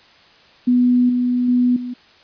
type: tone with level steps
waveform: sine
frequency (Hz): 246.9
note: B3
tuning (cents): 0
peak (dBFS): -11 / -15 / -12 / -24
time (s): 0.67-1.94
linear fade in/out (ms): 10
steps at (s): 1.09 / 1.48 / 1.76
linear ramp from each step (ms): 5
effects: white hiss -49 dBFS RMS until 2.23 s + resampled to 11025 Hz